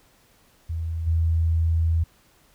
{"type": "tone with level steps", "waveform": "sine", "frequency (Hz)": 82, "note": "E2", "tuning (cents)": -9, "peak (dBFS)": [-25, -18], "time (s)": [0.69, 2.04], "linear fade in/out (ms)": 10, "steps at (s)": 1.06, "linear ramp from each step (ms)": 20, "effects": ["pink hiss -59 dBFS RMS until 2.54 s"]}